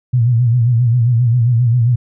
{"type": "tone with vibrato", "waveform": "sine", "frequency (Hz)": 119.6, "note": "A#2", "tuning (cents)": 45, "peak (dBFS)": -9, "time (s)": [0.13, 1.96], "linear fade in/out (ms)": 10, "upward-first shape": "sine", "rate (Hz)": 7.5, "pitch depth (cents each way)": 95, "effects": []}